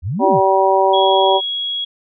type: exponential two-way sweep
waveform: sine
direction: up then down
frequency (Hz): 73.7 to 370 to 93.8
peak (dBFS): -18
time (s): 0.02-0.41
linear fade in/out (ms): 50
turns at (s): 0.27
type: harmonic tone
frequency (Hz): 192.2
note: G3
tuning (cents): -34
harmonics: 2 / 3 / 4 / 5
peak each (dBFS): -16 / -16 / -16 / -16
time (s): 0.19-1.41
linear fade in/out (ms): 50
type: tone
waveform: sine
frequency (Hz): 3322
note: G#7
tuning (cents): 0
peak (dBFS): -19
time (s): 0.93-1.85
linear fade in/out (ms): 10
effects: none